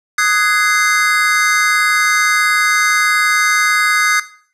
square chord, Ab dominant seventh, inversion second, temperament just, 1245.9 / 1495.1 / 1661.2 / 2077 Hz, Eb6 / Gb6 / Ab6 / C7, +2 / +18 / 0 / -13 cents, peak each -18 dBFS, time 0.18-4.2 s, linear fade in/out 5 ms, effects noise-tail reverb RT60 0.5 s tail -17 dB re dry + low-pass 11000 Hz 12 dB/octave

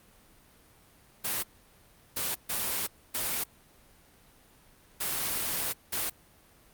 white noise bursts at uneven times, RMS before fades -31 dBFS, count 6, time 1.24-1.43 / 2.16-2.35 / 2.49-2.87 / 3.14-3.44 / 5-5.73 / 5.92-6.1 s, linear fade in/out 10 ms, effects pink hiss -59 dBFS RMS until 6.73 s + Opus 32 kbps

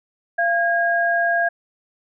sine tone pair together, 686 / 1631.6 Hz, F5 / G#6, -31 / -31 cents, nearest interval octave + minor third, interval 1500 cents, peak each -19 dBFS, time 0.38-1.49 s, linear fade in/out 10 ms, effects none

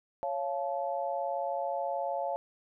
sine chord, Db augmented, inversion none, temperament just, 554.4 / 693 / 866.2 Hz, Db5 / F5 / A5, 0 / -14 / -27 cents, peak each -34 / -34 / -36 dBFS, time 0.23-2.36 s, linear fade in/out 0 ms, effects none

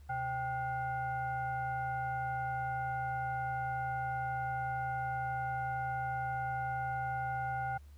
sine tone with frequency modulation, 784 Hz, G5, in tune, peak -33 dBFS, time 0.09-7.78 s, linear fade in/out 10 ms, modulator 657 Hz, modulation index 0.84, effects added 72 Hz sine -51 dBFS peak until 7.97 s + pink hiss -69 dBFS RMS until 7.97 s

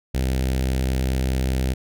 sawtooth tone with notch filter, 64.9 Hz, C2, 13 cents flat, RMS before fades -22 dBFS, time 0.14-1.74 s, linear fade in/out 10 ms, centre 1100 Hz, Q 1, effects none

